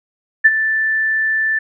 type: tone with ADSR envelope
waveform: sine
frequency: 1763 Hz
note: A6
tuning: 3 cents sharp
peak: -3 dBFS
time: 0.44-1.59 s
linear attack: 17 ms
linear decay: 38 ms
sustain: -11 dB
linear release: 8 ms
effects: none